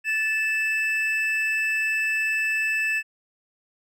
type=tone pair together; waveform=triangle; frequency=1748.4 / 2631 Hz; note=A6 / E7; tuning=-11 / -4 cents; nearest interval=perfect fifth; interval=707 cents; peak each=-24 / -22 dBFS; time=0.04-3.03 s; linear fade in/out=50 ms; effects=none